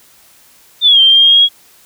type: exponential two-way sweep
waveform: sine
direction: down then up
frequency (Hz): 3628 to 3136 to 3322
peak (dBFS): -4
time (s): 0.81-1.49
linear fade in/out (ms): 50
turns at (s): 1.01
effects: white hiss -46 dBFS RMS until 1.85 s